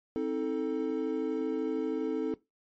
triangle chord, A diminished, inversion first, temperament just, 264 / 316.8 / 440 Hz, C4 / Eb4 / A4, +16 / +31 / 0 cents, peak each -32 / -31 / -30 dBFS, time 0.16-2.34 s, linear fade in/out 0 ms, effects noise-tail reverb RT60 0.2 s tail -19 dB re dry + MP3 32 kbps

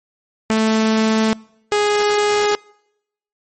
sawtooth tone pair in turn, 220 / 415.3 Hz, A3 / G#4, 0 / 0 cents, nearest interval major seventh, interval 1100 cents, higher second, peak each -10 dBFS, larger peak neither, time 0.5-1.33 / 1.72-2.55 s, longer neither, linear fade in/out 0 ms, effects noise-tail reverb RT60 0.8 s tail -25 dB re dry + MP3 32 kbps

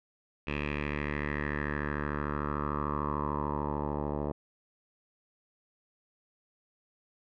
10% pulse tone with low-pass filter sweep, 73.42 Hz, D2, in tune, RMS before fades -33 dBFS, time 0.47-4.32 s, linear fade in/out 5 ms, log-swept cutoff 2600 to 730 Hz, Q 4.9, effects none

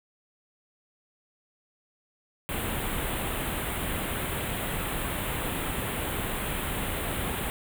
pink band-stop noise, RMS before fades -31 dBFS, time 2.49-7.5 s, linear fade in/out 0 ms, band 3600 to 8300 Hz, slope 48 dB/octave, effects none

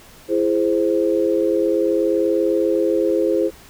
sine chord, E augmented, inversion none, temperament equal with one note detuned, 334.8 / 415.3 / 523.3 Hz, E4 / G#4 / B#4, +27 / 0 / 0 cents, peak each -19 / -20 / -20 dBFS, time 0.28-3.51 s, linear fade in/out 50 ms, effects pink hiss -45 dBFS RMS until 3.69 s

